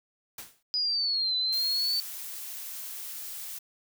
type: noise with exponential decay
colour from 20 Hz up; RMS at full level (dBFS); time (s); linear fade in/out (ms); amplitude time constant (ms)
white; -37; 0.38-0.63; 5; 53
type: linear two-way sweep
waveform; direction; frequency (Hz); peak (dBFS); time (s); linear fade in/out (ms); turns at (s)
sine; down then up; 4978 to 3996 to 4538; -25; 0.74-2; 0; 1.36
type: noise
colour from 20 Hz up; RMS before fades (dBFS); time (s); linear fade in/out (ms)
blue; -39; 1.52-3.59; 10
effects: none